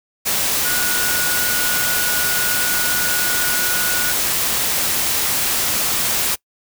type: tone in noise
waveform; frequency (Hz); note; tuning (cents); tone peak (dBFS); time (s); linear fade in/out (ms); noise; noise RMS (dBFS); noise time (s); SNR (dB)
sine; 1458; F#6; -26; -23; 0.64-4.13; 20; white; -19; 0.25-6.36; -7
effects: noise-tail reverb RT60 0.1 s tail -24 dB re dry